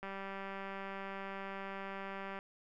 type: click train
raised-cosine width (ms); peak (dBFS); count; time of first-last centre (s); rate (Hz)
0.5; -29; 461; 0.03-2.389; 195
effects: none